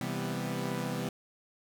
sawtooth chord, C major seventh, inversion none, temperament equal with one note detuned, 130.81 / 164.81 / 197.36 / 246.9 Hz, C3 / E3 / G3 / B3, 0 / 0 / +12 / 0 cents, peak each -34 dBFS, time 0.01-1.09 s, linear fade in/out 2 ms, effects none

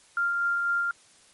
sine tone with tremolo, 1394 Hz, F6, 4 cents flat, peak -22 dBFS, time 0.17-0.91 s, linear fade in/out 2 ms, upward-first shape sine, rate 4 Hz, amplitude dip 25%, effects white hiss -57 dBFS RMS until 1.33 s + MP3 48 kbps

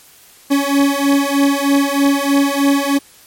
40% pulse beating tone pair, 278.4 / 281.6 Hz, C#4 / C#4, +8 / +27 cents, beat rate 3.2 Hz, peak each -14 dBFS, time 0.5-2.99 s, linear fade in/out 20 ms, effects white hiss -45 dBFS RMS until 3.26 s + MP3 64 kbps

